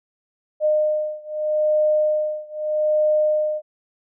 sine beating tone pair, 610 / 610.8 Hz, D#5 / D#5, -34 / -32 cents, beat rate 0.8 Hz, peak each -20 / -21 dBFS, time 0.6-3.62 s, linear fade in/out 50 ms, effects none

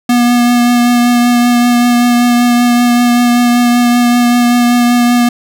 square tone with vibrato, 241.6 Hz, B3, 38 cents flat, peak -7 dBFS, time 0.09-5.29 s, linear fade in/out 5 ms, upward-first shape triangle, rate 5.2 Hz, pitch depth 17 cents each way, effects none

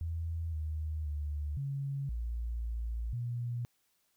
sine tone with pitch steps, 82.5 / 77.7 / 73.8 / 138.7 / 58.1 / 57.2 / 120.1 Hz, E2 / D#2 / D2 / C#3 / A#1 / A#1 / B2, +2 / -2 / +9 / +1 / -5 / -32 / -48 cents, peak -33 dBFS, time 0.01-3.65 s, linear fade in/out 0 ms, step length 520 ms, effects white hiss -75 dBFS RMS until 4.16 s

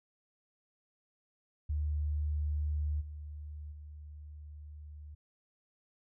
sine tone with level steps, 74.8 Hz, D2, 32 cents sharp, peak -30 / -41 / -45 dBFS, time 1.69-5.15 s, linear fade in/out 10 ms, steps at 3 / 3.71 s, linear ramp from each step 20 ms, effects none

